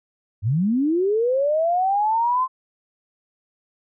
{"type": "linear sweep", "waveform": "sine", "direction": "up", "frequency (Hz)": [92, 1051], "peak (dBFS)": -17, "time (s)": [0.42, 2.48], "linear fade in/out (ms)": 50, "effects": []}